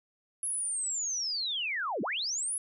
sine linear two-way sweep, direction down then up, 10840 to 170 to 10840 Hz, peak -30 dBFS, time 0.43-2.58 s, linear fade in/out 2 ms, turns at 2.02 s, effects none

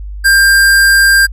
square tone, 1593 Hz, G6, 27 cents sharp, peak -5 dBFS, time 0.24-1.27 s, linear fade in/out 20 ms, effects added 50 Hz sine -21 dBFS peak until 1.32 s + MP3 64 kbps

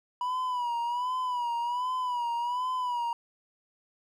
triangle tone with vibrato, 978 Hz, B5, 17 cents flat, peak -26 dBFS, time 0.21-3.13 s, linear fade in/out 2 ms, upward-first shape sine, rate 1.3 Hz, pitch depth 71 cents each way, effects none

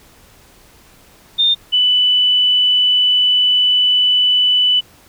sine tone pair in turn, 3627 / 2985 Hz, A#7 / F#7, -48 / +15 cents, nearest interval minor third, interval 337 cents, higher first, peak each -10 dBFS, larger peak neither, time 1.38-1.55 / 1.72-4.81 s, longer second, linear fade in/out 20 ms, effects pink hiss -47 dBFS RMS until 5.08 s

